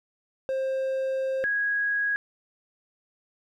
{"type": "tone pair in turn", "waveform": ["triangle", "sine"], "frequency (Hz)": [530, 1654.2], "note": ["C5", "G#6"], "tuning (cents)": [22, -7], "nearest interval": "octave + minor sixth", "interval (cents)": 1971, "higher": "second", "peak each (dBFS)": -23, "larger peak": "neither", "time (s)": [[0.49, 1.44], [1.44, 2.16]], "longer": "first", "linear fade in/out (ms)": 0, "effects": []}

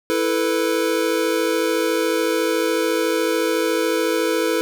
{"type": "chord", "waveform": "square", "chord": "E suspended fourth", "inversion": "none", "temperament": "equal", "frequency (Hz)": [329.6, 440, 493.9], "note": ["E4", "A4", "B4"], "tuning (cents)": [0, 0, 0], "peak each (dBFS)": -23, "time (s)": [0.1, 4.61], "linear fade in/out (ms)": 0, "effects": []}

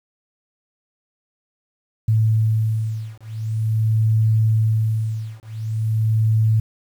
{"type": "beating tone pair", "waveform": "sine", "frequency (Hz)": [110, 110.45], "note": ["A2", "A2"], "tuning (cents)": [0, 7], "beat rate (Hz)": 0.45, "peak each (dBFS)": -19, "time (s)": [2.08, 6.6], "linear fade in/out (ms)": 5, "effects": ["8-bit"]}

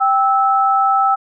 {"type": "tone pair together", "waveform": "sine", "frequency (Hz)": [784, 1309.4], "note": ["G5", "E6"], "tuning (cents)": [0, -12], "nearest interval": "major sixth", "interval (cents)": 888, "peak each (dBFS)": -14, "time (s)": [0, 1.16], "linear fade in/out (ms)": 20, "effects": []}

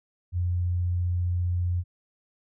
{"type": "tone", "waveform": "sine", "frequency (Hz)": 88.5, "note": "F2", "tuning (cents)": 23, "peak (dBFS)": -23, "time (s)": [0.32, 1.84], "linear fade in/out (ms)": 50, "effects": []}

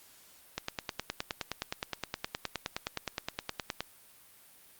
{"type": "click train", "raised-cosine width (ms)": 0.2, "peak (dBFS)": -15, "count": 32, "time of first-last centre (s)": [0.58, 3.806], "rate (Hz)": 9.61, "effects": ["white hiss -58 dBFS RMS until 4.79 s", "Opus 48 kbps"]}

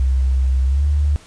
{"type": "tone with pitch glide", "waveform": "sine", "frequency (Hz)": [65.41, 73], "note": ["C2", "D2"], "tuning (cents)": [0, -10], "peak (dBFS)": -13, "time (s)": [0, 1.16], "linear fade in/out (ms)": 0, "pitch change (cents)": 190, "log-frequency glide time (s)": [0.65, 0.86], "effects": ["pink hiss -45 dBFS RMS until 1.26 s", "resampled to 22050 Hz"]}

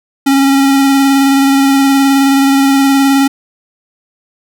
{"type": "tone with vibrato", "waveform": "square", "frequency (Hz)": 273.8, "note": "C#4", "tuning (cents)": -21, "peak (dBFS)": -7, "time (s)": [0.26, 3.28], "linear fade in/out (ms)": 10, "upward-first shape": "square", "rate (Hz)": 19, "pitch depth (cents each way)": 15, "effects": []}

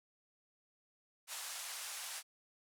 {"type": "band-pass noise", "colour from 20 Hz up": "white", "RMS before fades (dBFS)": -45, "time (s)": [1.27, 2.23], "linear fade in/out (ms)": 50, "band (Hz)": [680, 11000], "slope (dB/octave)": 24, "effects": []}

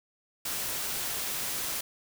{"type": "noise", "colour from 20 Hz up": "white", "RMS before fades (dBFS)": -33, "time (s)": [0.45, 1.81], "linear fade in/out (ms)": 5, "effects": []}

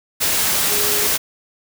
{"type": "tone in noise", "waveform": "sine", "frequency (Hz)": 415.3, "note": "G#4", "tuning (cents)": 0, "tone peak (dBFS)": -26, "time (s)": [0.69, 1.08], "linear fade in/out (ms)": 20, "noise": "white", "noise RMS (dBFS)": -18, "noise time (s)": [0.2, 1.18], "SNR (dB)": -11, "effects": []}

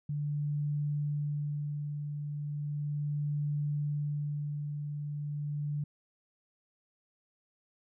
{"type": "tone with tremolo", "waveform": "sine", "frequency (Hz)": 146.83, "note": "D3", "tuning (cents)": 0, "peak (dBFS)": -29, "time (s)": [0.09, 5.84], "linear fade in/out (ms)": 5, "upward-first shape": "sine", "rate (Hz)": 0.36, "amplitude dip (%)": 45, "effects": []}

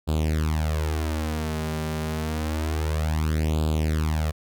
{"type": "tone with flanger", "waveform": "sawtooth", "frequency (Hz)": 77.78, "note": "D#2", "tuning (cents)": 0, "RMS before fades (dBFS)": -25, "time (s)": [0.07, 4.32], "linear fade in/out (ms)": 20, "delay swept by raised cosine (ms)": [0.25, 5.05], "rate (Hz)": 0.28, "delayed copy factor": 0.85, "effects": []}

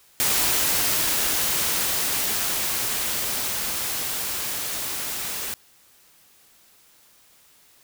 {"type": "noise with level ramp", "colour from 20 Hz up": "white", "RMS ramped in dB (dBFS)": [-21, -30], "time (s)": [0.2, 5.54], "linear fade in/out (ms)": 0, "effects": ["white hiss -56 dBFS RMS until 7.83 s"]}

